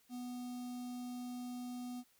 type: tone with notch filter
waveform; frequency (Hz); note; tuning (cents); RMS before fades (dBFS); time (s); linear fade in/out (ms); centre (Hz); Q
square; 246.9; B3; 0; -44; 0.09-2.04; 50; 1800; 0.54
effects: white hiss -71 dBFS RMS until 2.19 s